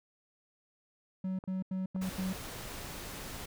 triangle tone bursts, 187.7 Hz, F#3, 25 cents sharp, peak -30 dBFS, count 5, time 1.24-2.33 s, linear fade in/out 5 ms, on 150 ms, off 85 ms
clicks, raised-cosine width 1 ms, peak -32 dBFS, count 2, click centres 1.439 / 1.962 s
pink noise, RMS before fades -43 dBFS, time 2.01-3.46 s, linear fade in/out 10 ms
effects none

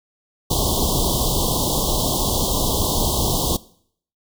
pink band-stop noise, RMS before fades -20 dBFS, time 0.5-3.57 s, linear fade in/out 10 ms, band 1100 to 3100 Hz, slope 96 dB/octave, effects noise-tail reverb RT60 0.6 s tail -20 dB re dry

